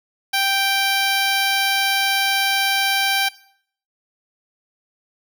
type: tone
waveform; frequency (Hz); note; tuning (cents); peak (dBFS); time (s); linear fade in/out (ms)
10% pulse; 784; G5; 0; -9; 0.33-3.29; 10
effects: noise-tail reverb RT60 0.6 s tail -19 dB re dry